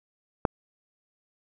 click, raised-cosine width 1 ms, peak -7 dBFS, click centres 0.452 s, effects none

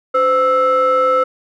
triangle ring-modulated tone, 401.6 Hz, G4, 42 cents sharp, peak -6 dBFS, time 0.14-1.24 s, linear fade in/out 10 ms, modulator 916 Hz, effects none

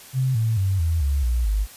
sine tone with pitch steps, 130.81 / 111.92 / 95.76 / 81.93 / 70.1 / 59.98 / 51.32 Hz, C3 / A2 / G2 / E2 / C#2 / B1 / G#1, 0 / +30 / -40 / -10 / +20 / -50 / -20 cents, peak -18 dBFS, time 0.13-1.67 s, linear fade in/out 50 ms, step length 220 ms, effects white hiss -44 dBFS RMS until 1.76 s + resampled to 32000 Hz

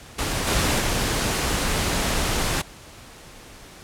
pink noise with level steps, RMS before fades -25 / -21 / -23 dBFS, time 0.18-2.62 s, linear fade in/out 10 ms, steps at 0.47 / 0.8 s, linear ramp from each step 2 ms, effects pink hiss -44 dBFS RMS until 3.83 s + low-pass 11000 Hz 12 dB/octave

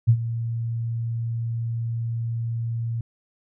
sine tone with ADSR envelope, 115.7 Hz, A#2, 13 cents flat, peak -10 dBFS, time 0.07-3.01 s, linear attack 23 ms, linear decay 69 ms, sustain -14 dB, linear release 3 ms, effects none

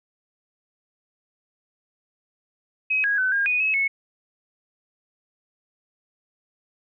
sine tone with pitch steps, 2540 / 1649 / 1516 / 1616 / 2478 / 2572 / 2198 Hz, D#7 / G#6 / F#6 / G#6 / D#7 / E7 / C#7, +35 / -13 / +42 / -48 / -8 / -43 / -15 cents, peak -19 dBFS, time 2.9-3.88 s, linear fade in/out 10 ms, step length 140 ms, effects none

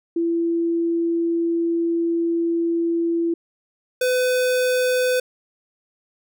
sine / square tone pair in turn, 336.2 / 503.7 Hz, E4 / B4, +34 / +34 cents, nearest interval perfect fifth, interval 700 cents, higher second, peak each -18 dBFS, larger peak neither, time 0.16-3.34 / 4.01-5.2 s, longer first, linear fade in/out 5 ms, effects none

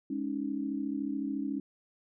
sine chord, Ab suspended fourth, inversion none, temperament equal, 207.7 / 277.2 / 311.1 Hz, Ab3 / Db4 / Eb4, 0 / 0 / 0 cents, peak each -38 / -33 / -37 dBFS, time 0.1-1.6 s, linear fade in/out 5 ms, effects none

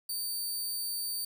15% pulse tone, 4598 Hz, D8, 37 cents flat, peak -26 dBFS, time 0.09-1.25 s, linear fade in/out 5 ms, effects 10-bit

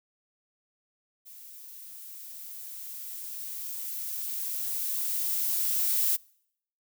violet noise with level ramp, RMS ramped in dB -48 to -25 dBFS, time 1.25-6.17 s, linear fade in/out 20 ms, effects noise-tail reverb RT60 0.7 s tail -26 dB re dry

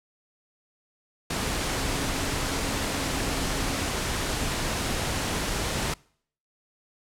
sine tone in noise, 273.3 Hz, C#4, 24 cents flat, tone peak -37 dBFS, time 1.7-3.86 s, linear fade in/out 5 ms, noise pink, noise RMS -28 dBFS, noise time 1.3-5.94 s, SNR -12 dB, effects noise-tail reverb RT60 0.6 s tail -25 dB re dry + low-pass 10000 Hz 12 dB/octave

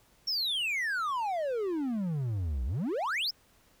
triangle exponential two-way sweep, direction down then up, 5588 to 58.27 to 5588 Hz, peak -27 dBFS, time 0.27-3.31 s, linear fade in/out 10 ms, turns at 2.65 s, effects pink hiss -64 dBFS RMS until 3.8 s

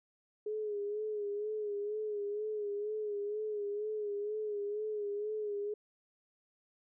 sine tone with vibrato, 418.3 Hz, G#4, 12 cents sharp, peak -34 dBFS, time 0.46-5.74 s, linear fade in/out 5 ms, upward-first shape sine, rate 2.1 Hz, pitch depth 53 cents each way, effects none

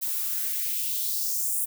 violet noise with high-pass filter sweep, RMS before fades -28 dBFS, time 0.01-1.66 s, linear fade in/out 20 ms, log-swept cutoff 780 to 9600 Hz, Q 2.4, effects none

